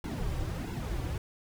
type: noise with flanger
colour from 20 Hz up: brown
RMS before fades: -34 dBFS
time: 0.04-1.18 s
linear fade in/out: 2 ms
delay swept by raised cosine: 1.6 to 4.8 ms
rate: 1.5 Hz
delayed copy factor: -0.75
effects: none